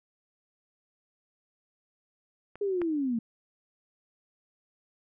clicks, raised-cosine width 0.5 ms, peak -30 / -22 dBFS, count 2, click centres 2.556 / 2.817 s
sine linear sweep, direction down, 415.3 to 220.1 Hz, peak -26 dBFS, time 2.61-3.19 s, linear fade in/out 5 ms
effects none

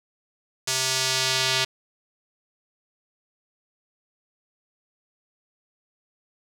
square tone with band-pass filter sweep, 130.81 Hz, C3, in tune, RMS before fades -24 dBFS, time 0.67-1.65 s, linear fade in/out 10 ms, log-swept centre 6300 to 3900 Hz, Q 1.3, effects 8-bit

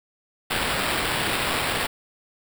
blue noise with sample-and-hold, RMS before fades -25 dBFS, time 0.5-1.87 s, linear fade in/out 10 ms, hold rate 6300 Hz, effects none

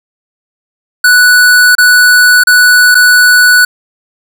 square tone with dropouts, 1480 Hz, F#6, in tune, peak -3 dBFS, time 1.04-3.65 s, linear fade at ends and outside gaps 5 ms, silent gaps 1.752-1.782 / 2.437-2.47 / 2.946-2.951 s, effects none

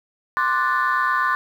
sine chord, D dominant seventh, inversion third, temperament equal, 1046.5 / 1174.7 / 1480 / 1760 Hz, C6 / D6 / F#6 / A6, 0 / 0 / 0 / 0 cents, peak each -21 / -22 / -23 / -23 dBFS, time 0.37-1.35 s, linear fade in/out 0 ms, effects tanh soft clip ceiling -11 dBFS + 8-bit

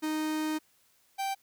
45% pulse tone pair in turn, 310 / 781.2 Hz, D#4 / G5, -6 / -6 cents, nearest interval octave + major third, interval 1600 cents, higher second, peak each -29 / -30 dBFS, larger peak first, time 0.02-0.59 / 1.18-1.35 s, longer first, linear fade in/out 20 ms, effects white hiss -67 dBFS RMS until 1.42 s

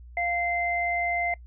sine tone pair together, 698.5 / 2077 Hz, F5 / C7, 0 / -13 cents, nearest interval octave + perfect fifth, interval 1887 cents, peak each -27 / -27 dBFS, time 0.17-1.34 s, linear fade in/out 2 ms, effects noise-tail reverb RT60 0.1 s tail -24 dB re dry + added 60 Hz sine -43 dBFS peak until 1.46 s

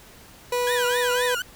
30% pulse tone with pitch glide, 490 to 494.5 Hz, B4 to B4, -14 to +2 cents, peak -19 dBFS, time 0.52-1.35 s, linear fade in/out 5 ms, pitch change +16 cents, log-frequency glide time 0.95-1.2 s
30% pulse tone with vibrato, 1616 Hz, G#6, 48 cents flat, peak -23 dBFS, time 0.67-1.42 s, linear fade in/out 2 ms, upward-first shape triangle, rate 3.9 Hz, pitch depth 270 cents each way
effects pink hiss -48 dBFS RMS until 1.55 s

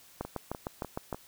two click trains, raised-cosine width 1 ms, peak -19 / -24 dBFS, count 7 / 4, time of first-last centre 0.21-1.127 / 0.25-1.146 s, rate 6.54 / 3.35 Hz, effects white hiss -57 dBFS RMS until 1.27 s

